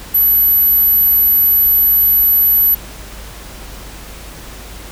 sine tone, 11840 Hz, F#9, in tune, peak -8 dBFS, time 0.14-2.75 s, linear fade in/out 10 ms, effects added 50 Hz sine -33 dBFS peak until 4.91 s + pink hiss -34 dBFS RMS until 4.91 s

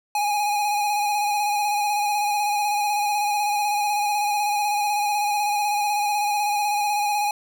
square tone with vibrato, 828 Hz, G#5, 5 cents flat, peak -21 dBFS, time 0.15-7.31 s, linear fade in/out 2 ms, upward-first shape square, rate 16 Hz, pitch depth 24 cents each way, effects none

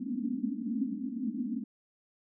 white band-pass noise, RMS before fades -34 dBFS, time 0-1.64 s, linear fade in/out 10 ms, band 210 to 280 Hz, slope 96 dB/octave, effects none

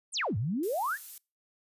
sine exponential two-way sweep, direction down then up, 10580 to 96.1 to 1912 Hz, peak -28 dBFS, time 0.12-0.98 s, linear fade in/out 50 ms, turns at 0.37 s
violet noise, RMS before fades -42 dBFS, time 0.63-1.18 s, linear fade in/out 2 ms
effects noise-tail reverb RT60 0.3 s tail -25 dB re dry + resampled to 32000 Hz

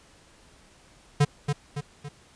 square tone with echo, 145.1 Hz, D3, 21 cents flat, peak -17 dBFS, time 1.2-1.25 s, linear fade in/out 10 ms, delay 280 ms, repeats 3, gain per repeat -6 dB, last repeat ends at 2.09 s, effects pink hiss -56 dBFS RMS until 2.35 s + resampled to 22050 Hz

